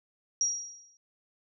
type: tone with exponential decay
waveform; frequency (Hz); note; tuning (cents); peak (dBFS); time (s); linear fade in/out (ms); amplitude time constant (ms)
sine; 5690; F8; +31; -22; 0.41-0.97; 1; 120
effects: none